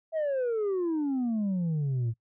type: exponential sweep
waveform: sine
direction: down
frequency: 658 to 110 Hz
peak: -23 dBFS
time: 0.12-2.14 s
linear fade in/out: 50 ms
effects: noise-tail reverb RT60 0.1 s tail -23 dB re dry + tanh soft clip ceiling -25 dBFS